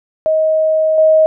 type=tone with level steps; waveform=sine; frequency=630 Hz; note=D#5; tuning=21 cents sharp; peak=-10 / -6 dBFS; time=0.26-1.26 s; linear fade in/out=0 ms; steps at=0.98 s; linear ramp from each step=2 ms; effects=none